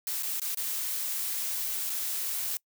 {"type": "noise with dropouts", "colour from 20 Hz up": "blue", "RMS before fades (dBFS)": -32, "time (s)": [0.07, 2.57], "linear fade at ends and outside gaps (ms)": 1, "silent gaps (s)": [[0.225, 0.231], [0.398, 0.417], [0.547, 0.572], [1.897, 1.901]], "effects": ["noise-tail reverb RT60 0.1 s tail -25 dB re dry"]}